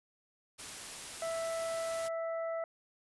white noise, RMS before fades -44 dBFS, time 0.58-2.09 s, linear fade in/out 20 ms
harmonic tone, 659.3 Hz, E5, in tune, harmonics 1 / 2 / 3, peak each -34 / -44 / -49 dBFS, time 1.22-2.64 s, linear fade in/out 2 ms
effects resampled to 24000 Hz

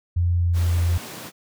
sine tone with pitch glide, 87.1 to 85.75 Hz, F2 to F2, -4 to -31 cents, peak -17 dBFS, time 0.16-0.98 s, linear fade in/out 10 ms, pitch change -27 cents, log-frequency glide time 0.37-0.64 s
pink high-pass noise, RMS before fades -37 dBFS, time 0.53-1.32 s, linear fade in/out 50 ms, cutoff 120 Hz, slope 24 dB/octave
effects none

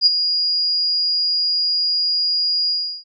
sine tone with ADSR envelope, 4864 Hz, D#8, 40 cents flat, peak -7 dBFS, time 0.01-3.04 s, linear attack 52 ms, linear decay 22 ms, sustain -9 dB, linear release 350 ms, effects none

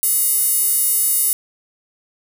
square tone with high-pass filter, 415.3 Hz, G#4, in tune, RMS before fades -17 dBFS, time 0.03-1.33 s, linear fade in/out 0 ms, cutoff 11000 Hz, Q 2.3, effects none

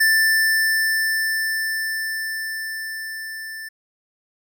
square tone with level ramp, 1770 Hz, A6, 10 cents sharp, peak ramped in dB -14 to -32 dBFS, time 0-3.69 s, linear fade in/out 10 ms, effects none

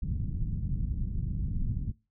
pink low-pass noise, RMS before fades -31 dBFS, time 0.02-1.92 s, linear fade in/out 10 ms, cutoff 180 Hz, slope 24 dB/octave, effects noise-tail reverb RT60 0.3 s tail -23 dB re dry

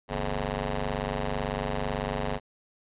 10% pulse ring-modulated tone, 98 Hz, G2, in tune, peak -17 dBFS, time 0.08-2.4 s, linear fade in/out 50 ms, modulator 331 Hz, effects resampled to 8000 Hz

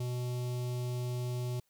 square tone with notch filter, 123.6 Hz, B2, 2 cents sharp, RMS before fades -35 dBFS, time 0-1.6 s, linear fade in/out 5 ms, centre 1600 Hz, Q 0.68, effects white hiss -75 dBFS RMS until 1.69 s

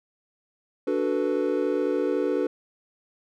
triangle chord, B minor seventh, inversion first, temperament equal with one note detuned, 292 / 370 / 440 / 493.9 Hz, D4 / F#4 / A4 / B4, -10 / 0 / 0 / 0 cents, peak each -26 dBFS, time 0.87-2.47 s, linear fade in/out 5 ms, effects none

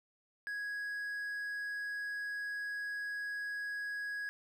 triangle tone, 1661.2 Hz, G#6, in tune, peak -35 dBFS, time 0.47-4.29 s, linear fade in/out 0 ms, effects none

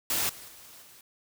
white noise with level steps, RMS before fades -28 / -46 / -50 / -53 dBFS, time 0.1-1.01 s, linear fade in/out 2 ms, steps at 0.29 / 0.48 / 0.82 s, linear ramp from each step 5 ms, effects none

